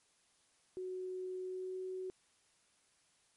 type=tone with pitch glide; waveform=sine; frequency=370 to 373 Hz; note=F#4 to F#4; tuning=0 to +14 cents; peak=-39 dBFS; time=0.77-2.1 s; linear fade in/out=0 ms; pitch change=+14 cents; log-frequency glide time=1.42-1.79 s; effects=white hiss -72 dBFS RMS until 3.36 s + MP3 48 kbps